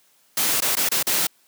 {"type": "noise with dropouts", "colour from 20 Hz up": "white", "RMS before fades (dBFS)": -21, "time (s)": [0.37, 1.27], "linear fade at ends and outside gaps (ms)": 5, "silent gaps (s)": [[0.605, 0.62], [0.754, 0.768], [0.89, 0.915], [1.028, 1.068]], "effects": ["white hiss -60 dBFS RMS until 1.47 s", "high-pass 150 Hz 12 dB/octave"]}